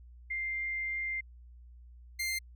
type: tone pair in turn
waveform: sine / sawtooth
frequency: 2099 / 2099 Hz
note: C7 / C7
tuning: +5 / +5 cents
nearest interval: unison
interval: 0 cents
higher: neither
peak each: -32 / -28 dBFS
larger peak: second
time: 0.3-1.21 / 2.19-2.39 s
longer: first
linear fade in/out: 10 ms
effects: added 60 Hz sine -50 dBFS peak until 2.55 s